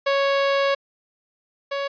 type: tone pair in turn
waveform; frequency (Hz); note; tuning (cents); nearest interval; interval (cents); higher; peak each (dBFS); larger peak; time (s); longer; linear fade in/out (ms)
sawtooth; 554.4 / 558.3; C#5 / C#5; 0 / +12; unison; 12; second; -14 / -20; first; 0.06-0.75 / 1.71-1.88; first; 10
effects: resampled to 11025 Hz